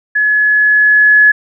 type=tone with level ramp; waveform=sine; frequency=1700 Hz; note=G#6; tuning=40 cents sharp; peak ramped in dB=-9 to -3 dBFS; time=0.15-1.32 s; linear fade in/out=10 ms; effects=none